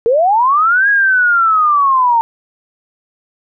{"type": "linear two-way sweep", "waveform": "sine", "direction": "up then down", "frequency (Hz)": [440, 1661.2, 903], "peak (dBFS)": -8, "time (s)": [0.06, 2.21], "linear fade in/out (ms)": 0, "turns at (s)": 0.89, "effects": []}